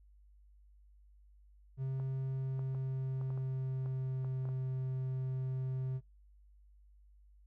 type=tone with pitch glide; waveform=triangle; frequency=132.8 to 130.37 Hz; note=C3 to C3; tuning=+26 to -6 cents; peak=-32 dBFS; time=1.77-6.01 s; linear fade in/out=50 ms; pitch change=-32 cents; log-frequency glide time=2.24-4.57 s
type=clicks; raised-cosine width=1 ms; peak=-38 dBFS; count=10; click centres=1.999 / 2.593 / 2.748 / 3.213 / 3.304 / 3.376 / 3.86 / 4.246 / 4.454 / 4.489 s
effects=noise-tail reverb RT60 0.2 s tail -26 dB re dry + added 50 Hz sine -59 dBFS peak until 7.46 s